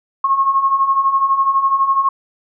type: beating tone pair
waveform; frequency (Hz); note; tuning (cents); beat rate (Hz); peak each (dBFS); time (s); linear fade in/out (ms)
sine; 1077 / 1089; C6 / C#6; +50 / -31; 12; -19 / -13; 0.24-2.09; 5
effects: none